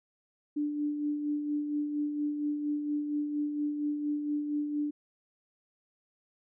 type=tone with tremolo; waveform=sine; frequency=295 Hz; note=D4; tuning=8 cents sharp; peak=-27 dBFS; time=0.56-4.91 s; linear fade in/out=10 ms; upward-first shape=sine; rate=4.3 Hz; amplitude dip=45%; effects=none